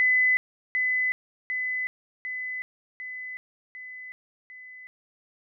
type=tone with echo; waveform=sine; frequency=2012 Hz; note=B6; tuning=32 cents sharp; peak=-18 dBFS; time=0-0.37 s; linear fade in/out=0 ms; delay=750 ms; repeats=6; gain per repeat=-4 dB; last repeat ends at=4.87 s; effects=none